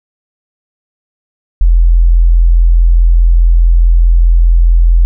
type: tone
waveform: sine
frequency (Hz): 42.38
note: E1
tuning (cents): +49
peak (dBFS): -3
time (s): 1.61-5.05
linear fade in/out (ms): 0
effects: none